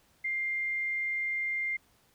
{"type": "tone", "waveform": "sine", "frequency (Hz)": 2100, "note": "C7", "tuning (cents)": 6, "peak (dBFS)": -29, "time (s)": [0.24, 1.77], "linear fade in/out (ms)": 10, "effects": ["pink hiss -66 dBFS RMS until 2.14 s"]}